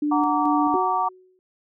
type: tone with tremolo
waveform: sine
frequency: 295.9 Hz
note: D4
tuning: 13 cents sharp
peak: -20 dBFS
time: 0.02-0.76 s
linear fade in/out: 5 ms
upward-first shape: square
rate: 2.3 Hz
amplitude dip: 35%
type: chord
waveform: sine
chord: Gb augmented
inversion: none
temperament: just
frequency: 740 / 925 / 1156.2 Hz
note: Gb5 / Bb5 / D6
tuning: 0 / -14 / -27 cents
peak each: -24 dBFS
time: 0.11-1.09 s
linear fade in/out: 10 ms
type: tone with exponential decay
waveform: sine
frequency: 370 Hz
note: F#4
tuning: in tune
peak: -21 dBFS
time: 0.74-1.39 s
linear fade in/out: 0 ms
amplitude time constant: 140 ms
effects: none